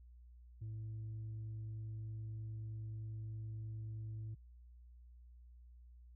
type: tone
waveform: sine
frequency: 109.6 Hz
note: A2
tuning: 6 cents flat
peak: -40 dBFS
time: 0.61-4.35 s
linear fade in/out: 10 ms
effects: tanh soft clip ceiling -41 dBFS + added 60 Hz sine -56 dBFS peak until 6.15 s